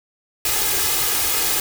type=noise with comb filter; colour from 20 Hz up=white; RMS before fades=-20 dBFS; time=0.45-1.6 s; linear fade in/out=2 ms; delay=2.4 ms; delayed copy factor=+0.65; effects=none